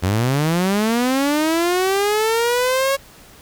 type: linear sweep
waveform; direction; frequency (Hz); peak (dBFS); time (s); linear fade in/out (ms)
sawtooth; up; 87.31 to 554.4; -12; 0.02-2.97; 20
effects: pink hiss -45 dBFS RMS until 3.41 s